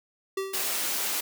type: tone with exponential decay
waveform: square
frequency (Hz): 386.7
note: G4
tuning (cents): -24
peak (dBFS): -26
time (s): 0.37-0.83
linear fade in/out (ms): 5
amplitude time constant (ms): 100
type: high-pass noise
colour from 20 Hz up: white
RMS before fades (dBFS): -29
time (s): 0.53-1.21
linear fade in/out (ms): 10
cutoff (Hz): 260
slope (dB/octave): 12
effects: none